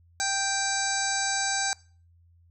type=harmonic tone; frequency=784 Hz; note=G5; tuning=in tune; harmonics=1 / 2 / 3 / 5 / 6 / 7 / 8 / 9 / 10; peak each=-31 / -31 / -39 / -36 / -35 / -40 / -32 / -41 / -32 dBFS; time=0.2-1.73 s; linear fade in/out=0 ms; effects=noise-tail reverb RT60 0.4 s tail -22 dB re dry + added 85 Hz sine -56 dBFS peak until 2.5 s